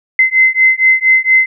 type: beating tone pair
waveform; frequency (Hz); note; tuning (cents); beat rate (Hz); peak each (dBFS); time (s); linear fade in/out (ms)
sine; 2057 / 2061.3; C7 / C7; -30 / -26; 4.3; -10; 0.19-1.46; 2
effects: none